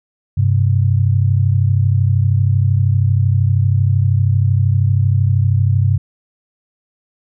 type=tone pair together; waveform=sine; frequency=98 / 130.81 Hz; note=G2 / C3; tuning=0 / 0 cents; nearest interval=perfect fourth; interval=500 cents; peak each=-12 / -15 dBFS; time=0.37-5.98 s; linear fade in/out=10 ms; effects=none